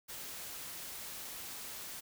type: noise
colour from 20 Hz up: white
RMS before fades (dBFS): -45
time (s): 0.08-2.01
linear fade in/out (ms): 20
effects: none